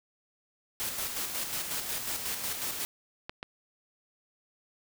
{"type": "noise with tremolo", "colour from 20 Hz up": "white", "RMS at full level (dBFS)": -33, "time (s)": [0.8, 2.85], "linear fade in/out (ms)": 0, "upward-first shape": "square", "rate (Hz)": 5.5, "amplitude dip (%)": 40}
{"type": "clicks", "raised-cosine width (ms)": 0.3, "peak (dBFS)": -21, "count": 2, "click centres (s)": [3.295, 3.429]}
{"effects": []}